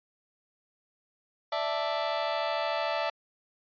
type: chord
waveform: sawtooth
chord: D suspended second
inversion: none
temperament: just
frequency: 587.3 / 660.7 / 881 Hz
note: D5 / E5 / A5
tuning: 0 / +4 / +2 cents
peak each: -29 / -27 / -29 dBFS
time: 1.52-3.1 s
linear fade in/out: 5 ms
effects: resampled to 11025 Hz